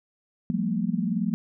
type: tone cluster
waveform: sine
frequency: 173.4 / 191.3 / 213.9 / 234.4 Hz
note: F3 / G3 / A3 / A#3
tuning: -12 / -42 / -49 / +10 cents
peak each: -29 dBFS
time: 0.5-1.34 s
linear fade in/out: 0 ms
effects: none